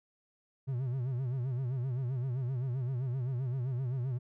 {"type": "tone with vibrato", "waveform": "triangle", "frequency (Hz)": 127.4, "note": "C3", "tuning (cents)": -46, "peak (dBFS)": -29, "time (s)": [0.67, 4.19], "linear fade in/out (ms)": 20, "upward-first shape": "sine", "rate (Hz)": 7.7, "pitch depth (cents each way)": 120, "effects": []}